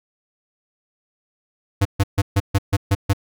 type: tone bursts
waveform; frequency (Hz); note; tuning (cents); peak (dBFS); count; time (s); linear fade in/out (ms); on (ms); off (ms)
square; 98.7; G2; +12; -14; 8; 1.81-3.134; 10; 43; 140
effects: none